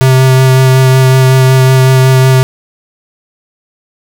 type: tone with vibrato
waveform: square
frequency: 130.81 Hz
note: C3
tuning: in tune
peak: -4 dBFS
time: 0.01-2.43 s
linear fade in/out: 0 ms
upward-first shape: sine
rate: 5.4 Hz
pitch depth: 12 cents each way
effects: none